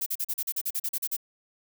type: noise bursts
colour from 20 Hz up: violet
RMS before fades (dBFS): -29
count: 13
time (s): 0.01-1.167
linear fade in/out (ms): 10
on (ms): 53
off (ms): 39
effects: none